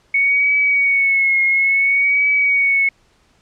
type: tone with vibrato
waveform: sine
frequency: 2217 Hz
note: C#7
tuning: in tune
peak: -12 dBFS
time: 0.14-2.89 s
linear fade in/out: 5 ms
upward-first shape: triangle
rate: 0.58 Hz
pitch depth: 54 cents each way
effects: pink hiss -57 dBFS RMS until 3.41 s + low-pass 7000 Hz 12 dB/octave